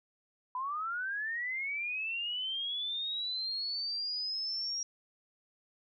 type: linear sweep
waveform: sine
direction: up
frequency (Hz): 987.8 to 5660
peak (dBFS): -33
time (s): 0.55-4.83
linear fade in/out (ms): 2
effects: none